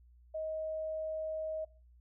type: tone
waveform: sine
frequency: 630 Hz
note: D#5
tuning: 21 cents sharp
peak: -35 dBFS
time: 0.34-1.65 s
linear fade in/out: 10 ms
effects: noise-tail reverb RT60 0.4 s tail -22 dB re dry + added 60 Hz sine -58 dBFS peak until 2 s